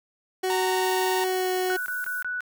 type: tone with pitch glide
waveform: 30% pulse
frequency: 373.3 to 369 Hz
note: F#4 to F#4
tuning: +15 to -5 cents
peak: -21 dBFS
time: 0.43-1.77 s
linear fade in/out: 10 ms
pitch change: -20 cents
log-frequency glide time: 1.23-1.51 s
type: tone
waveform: sawtooth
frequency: 923 Hz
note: A#5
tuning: 17 cents flat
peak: -23 dBFS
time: 0.5-1.24 s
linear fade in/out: 0 ms
type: high-pass noise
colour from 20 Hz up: white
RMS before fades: -41 dBFS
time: 0.83-2.23 s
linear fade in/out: 10 ms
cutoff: 11000 Hz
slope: 12 dB/octave
type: tone bursts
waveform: sine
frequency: 1480 Hz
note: F#6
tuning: in tune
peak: -27 dBFS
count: 4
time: 1.7-2.406 s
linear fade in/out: 0 ms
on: 160 ms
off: 22 ms
effects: none

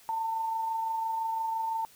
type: tone with amplitude modulation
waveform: sine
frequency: 898 Hz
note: A5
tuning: 35 cents sharp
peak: -27 dBFS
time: 0.09-1.85 s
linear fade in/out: 0 ms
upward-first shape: sine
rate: 25.9 Hz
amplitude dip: 30%
effects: white hiss -57 dBFS RMS until 1.95 s

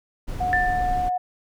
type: noise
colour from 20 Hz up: brown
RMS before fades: -29 dBFS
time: 0.27-1.1 s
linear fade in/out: 20 ms
type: tone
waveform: sine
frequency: 728 Hz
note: F#5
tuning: 28 cents flat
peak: -21 dBFS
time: 0.4-1.18 s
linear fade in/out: 10 ms
type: tone with exponential decay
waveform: sine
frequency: 1773 Hz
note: A6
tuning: 13 cents sharp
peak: -17 dBFS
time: 0.53-1.18 s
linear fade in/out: 0 ms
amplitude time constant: 140 ms
effects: none

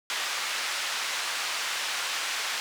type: band-pass noise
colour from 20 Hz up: pink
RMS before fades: -31 dBFS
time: 0.1-2.6 s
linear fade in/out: 0 ms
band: 1300 to 6400 Hz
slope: 12 dB/octave
effects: none

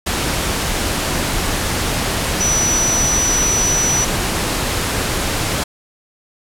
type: tone in noise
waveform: sine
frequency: 5920 Hz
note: F#8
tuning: in tune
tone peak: -15 dBFS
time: 2.4-4.05 s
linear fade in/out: 10 ms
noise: pink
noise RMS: -19 dBFS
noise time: 0.06-5.64 s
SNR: +1 dB
effects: low-pass 12000 Hz 12 dB/octave

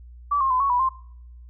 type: tone with pitch steps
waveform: sine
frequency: 1153 / 1069 / 1016 / 1110 / 982 / 1051 Hz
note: D6 / C6 / B5 / C#6 / B5 / C6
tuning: -32 / +37 / +49 / +2 / -10 / +7 cents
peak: -18 dBFS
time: 0.31-0.892 s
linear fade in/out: 10 ms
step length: 97 ms
effects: noise-tail reverb RT60 0.7 s tail -22 dB re dry + added 60 Hz sine -41 dBFS peak until 1.49 s

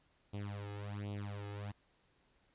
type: tone with flanger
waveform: sawtooth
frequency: 102.1 Hz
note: G#2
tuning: 29 cents flat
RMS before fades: -43 dBFS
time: 0.33-1.72 s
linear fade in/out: 10 ms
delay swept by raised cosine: 0.29 to 2.39 ms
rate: 1.3 Hz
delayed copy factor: +0.95
effects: pink hiss -73 dBFS RMS until 2.54 s + resampled to 8000 Hz

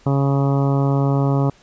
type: harmonic tone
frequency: 138.59 Hz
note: C#3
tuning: in tune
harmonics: 1 / 2 / 3 / 4 / 5 / 6 / 7 / 8 / 9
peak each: -16 / -22 / -26 / -28 / -30 / -32 / -33 / -34 / -35 dBFS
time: 0.06-1.5 s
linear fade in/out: 5 ms
effects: pink hiss -52 dBFS RMS until 1.62 s + resampled to 16000 Hz

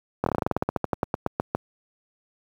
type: slowing click train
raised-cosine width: 1 ms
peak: -8 dBFS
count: 20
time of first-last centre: 0.24-1.55 s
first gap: 23 ms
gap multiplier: 1.11
effects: high-pass 80 Hz 12 dB/octave + 8-bit

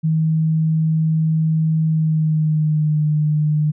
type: tone with pitch glide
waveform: sine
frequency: 158.9 to 151.64 Hz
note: D#3 to D#3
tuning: +37 to -44 cents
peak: -14 dBFS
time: 0.03-3.72 s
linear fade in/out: 20 ms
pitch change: -81 cents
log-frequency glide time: 1.86-3.04 s
effects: none

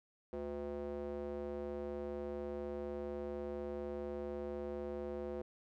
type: tone with band-pass filter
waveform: square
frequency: 72.1 Hz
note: D2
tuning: 31 cents flat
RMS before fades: -42 dBFS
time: 0.33-5.42 s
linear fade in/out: 0 ms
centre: 450 Hz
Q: 2.8
effects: none

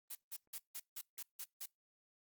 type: noise bursts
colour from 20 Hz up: blue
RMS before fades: -45 dBFS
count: 8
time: 0.1-1.66 s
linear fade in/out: 10 ms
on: 55 ms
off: 160 ms
effects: noise-tail reverb RT60 0.2 s tail -26 dB re dry + Opus 24 kbps

